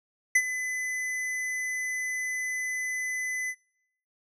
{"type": "tone with ADSR envelope", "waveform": "square", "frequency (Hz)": 2012, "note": "B6", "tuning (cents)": 32, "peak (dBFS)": -17, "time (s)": [0.35, 3.55], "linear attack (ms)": 7, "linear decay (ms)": 55, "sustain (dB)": -13, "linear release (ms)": 58, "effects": ["noise-tail reverb RT60 0.8 s tail -26 dB re dry", "low-pass 11000 Hz 12 dB/octave"]}